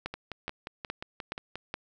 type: two click trains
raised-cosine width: 0.3 ms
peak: -21 / -17 dBFS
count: 9 / 5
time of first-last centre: 0.14-1.556 / 0.06-1.741 s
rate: 5.65 / 2.38 Hz
effects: none